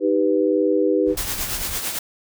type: chord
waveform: sine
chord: Eb augmented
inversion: none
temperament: equal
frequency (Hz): 311.1 / 392 / 493.9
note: Eb4 / G4 / B4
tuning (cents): 0 / 0 / 0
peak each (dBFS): -20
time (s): 0-1.16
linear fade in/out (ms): 50
type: noise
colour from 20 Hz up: brown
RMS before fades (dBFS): -34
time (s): 1.05-1.81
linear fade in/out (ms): 50
type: noise with tremolo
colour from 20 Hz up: white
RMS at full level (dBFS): -24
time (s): 1.17-1.99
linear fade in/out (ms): 5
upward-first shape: triangle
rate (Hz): 8.9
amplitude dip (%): 55
effects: none